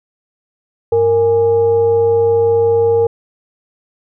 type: tone with frequency modulation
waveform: sine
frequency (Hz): 462.7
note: A#4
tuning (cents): -13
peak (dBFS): -9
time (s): 0.92-3.07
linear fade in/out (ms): 5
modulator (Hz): 364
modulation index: 0.39
effects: none